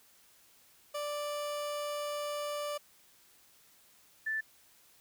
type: tone pair in turn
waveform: 30% pulse / sine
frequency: 587.3 / 1759.9 Hz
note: D5 / A6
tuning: 0 / 0 cents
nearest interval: octave + perfect fifth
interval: 1900 cents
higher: second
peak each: -32 / -31 dBFS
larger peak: second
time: 0.94-2.78 / 4.26-4.41 s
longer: first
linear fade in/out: 10 ms
effects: white hiss -63 dBFS RMS until 5 s